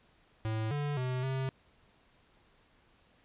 square tone with pitch steps, 110.1 / 145.7 / 127.6 / 132.7 Hz, A2 / D3 / C3 / C3, +2 / -13 / -43 / +25 cents, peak -32 dBFS, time 0.45-1.49 s, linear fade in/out 0 ms, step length 260 ms, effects pink hiss -66 dBFS RMS until 3.24 s + resampled to 8000 Hz

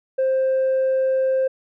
triangle tone with tanh clipping, 526 Hz, C5, 9 cents sharp, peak -17 dBFS, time 0.18-1.48 s, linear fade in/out 10 ms, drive 6 dB, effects none

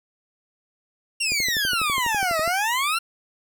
20% pulse exponential two-way sweep, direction down then up, 2816 to 615 to 1397 Hz, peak -16 dBFS, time 1.2-2.99 s, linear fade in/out 10 ms, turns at 2.4 s
click train, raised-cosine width 2 ms, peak -21 dBFS, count 15, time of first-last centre 1.32-2.477 s, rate 12.1 Hz
effects none

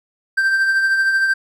triangle tone with tremolo, 1568 Hz, G6, in tune, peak -10 dBFS, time 0.37-1.34 s, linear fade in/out 10 ms, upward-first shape triangle, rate 13 Hz, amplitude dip 45%, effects none

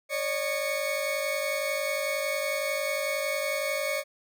40% pulse tone cluster, 555 / 606 / 2215 Hz, C#5 / D#5 / C#7, +2 / -46 / -2 cents, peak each -31 dBFS, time 0.09-4.04 s, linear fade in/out 50 ms, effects none

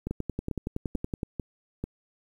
two click trains, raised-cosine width 3 ms, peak -17 / -18 dBFS, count 13 / 5, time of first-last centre 0.11-1.231 / 0.07-1.84 s, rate 10.7 / 2.26 Hz, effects 9-bit

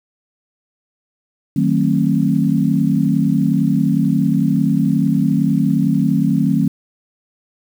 sine chord, D# diminished seventh, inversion none, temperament just, 155.56 / 186.68 / 224 / 268.8 Hz, D#3 / F#3 / A3 / C4, 0 / +16 / +31 / +47 cents, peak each -18 dBFS, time 1.56-6.68 s, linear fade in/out 5 ms, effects 7-bit

